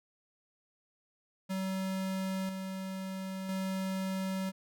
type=tone with tremolo; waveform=square; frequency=190.1 Hz; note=F#3; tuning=47 cents sharp; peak=-33 dBFS; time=1.49-4.52 s; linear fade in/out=20 ms; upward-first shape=square; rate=0.5 Hz; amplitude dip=40%; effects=none